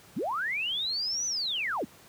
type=linear two-way sweep; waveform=sine; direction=up then down; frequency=140.5 to 6090 to 140.5 Hz; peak=-28 dBFS; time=0.16-1.85 s; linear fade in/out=10 ms; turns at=1.26 s; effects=pink hiss -54 dBFS RMS until 2.08 s + high-pass 80 Hz 12 dB/octave